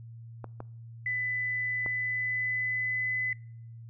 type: clicks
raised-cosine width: 1 ms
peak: -25 dBFS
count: 3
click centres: 0.443 / 0.604 / 1.862 s
type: tone with pitch glide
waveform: sine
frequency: 1999 to 2012 Hz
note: B6 to B6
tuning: +20 to +32 cents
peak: -28 dBFS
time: 1.06-3.33 s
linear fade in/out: 2 ms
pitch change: +12 cents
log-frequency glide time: 1.75-3.11 s
effects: noise-tail reverb RT60 0.6 s tail -24 dB re dry + added 115 Hz sine -43 dBFS peak until 3.89 s

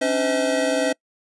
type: tone cluster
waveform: square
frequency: 273.8 / 294.6 / 512 / 640 Hz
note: C#4 / D4 / C5 / D#5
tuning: -21 / +6 / -38 / +49 cents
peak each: -26 / -30 / -24 / -24 dBFS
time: 0.01-0.93 s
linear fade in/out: 10 ms
effects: noise-tail reverb RT60 0.1 s tail -26 dB re dry + resampled to 24000 Hz

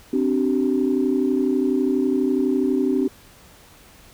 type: chord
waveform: sine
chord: C suspended second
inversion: none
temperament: equal with one note detuned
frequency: 261.6 / 293.7 / 383 Hz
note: C4 / D4 / G4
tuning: 0 / 0 / -40 cents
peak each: -20 / -22 / -22 dBFS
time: 0.13-3.08 s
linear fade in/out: 5 ms
effects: tanh soft clip ceiling -9 dBFS + pink hiss -49 dBFS RMS until 4.13 s

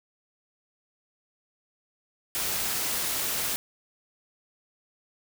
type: noise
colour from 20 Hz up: white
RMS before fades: -29 dBFS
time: 2.35-3.56 s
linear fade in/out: 0 ms
effects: none

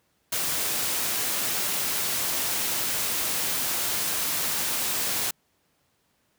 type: noise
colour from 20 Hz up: white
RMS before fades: -27 dBFS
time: 0.32-5.31 s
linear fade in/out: 5 ms
effects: pink hiss -69 dBFS RMS until 6.38 s + high-pass 80 Hz 12 dB/octave

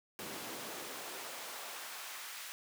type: noise with high-pass filter sweep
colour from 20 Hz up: pink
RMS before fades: -45 dBFS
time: 0.19-2.52 s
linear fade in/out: 0 ms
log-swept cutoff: 210 to 1500 Hz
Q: 0.85
effects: none

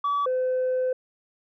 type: tone pair in turn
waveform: sine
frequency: 1145 / 511.1 Hz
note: D6 / C5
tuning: -44 / -41 cents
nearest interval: octave + major second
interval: 1397 cents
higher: first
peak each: -20 dBFS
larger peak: neither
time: 0.04-0.26 / 0.26-0.93 s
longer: second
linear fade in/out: 5 ms
effects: tanh soft clip ceiling -20 dBFS

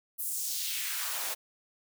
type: noise with high-pass filter sweep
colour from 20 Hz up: white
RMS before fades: -34 dBFS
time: 0.18-1.35 s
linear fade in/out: 20 ms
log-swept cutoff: 12000 to 490 Hz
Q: 1.5
effects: none

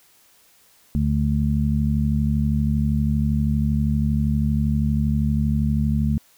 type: harmonic tone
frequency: 72.6 Hz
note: D2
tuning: 19 cents flat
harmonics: 1 / 2 / 3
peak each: -22 / -22 / -22 dBFS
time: 0.95-6.18 s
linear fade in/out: 0 ms
effects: white hiss -56 dBFS RMS until 6.37 s

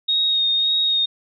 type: tone with vibrato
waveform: sine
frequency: 3729 Hz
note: A#7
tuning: in tune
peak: -16 dBFS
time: 0.08-1.06 s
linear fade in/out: 10 ms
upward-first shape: sine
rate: 1.8 Hz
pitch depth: 19 cents each way
effects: none

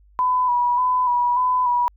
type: tone with vibrato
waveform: sine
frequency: 987.8 Hz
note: B5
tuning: in tune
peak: -16 dBFS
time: 0.19-1.88 s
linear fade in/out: 0 ms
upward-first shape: square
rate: 1.7 Hz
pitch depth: 29 cents each way
effects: added 50 Hz sine -50 dBFS peak until 1.96 s

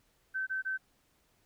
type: tone bursts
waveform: sine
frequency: 1539 Hz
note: G6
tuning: 32 cents flat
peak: -31 dBFS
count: 3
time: 0.34-0.778 s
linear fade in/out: 20 ms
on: 130 ms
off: 24 ms
effects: pink hiss -71 dBFS RMS until 1.45 s

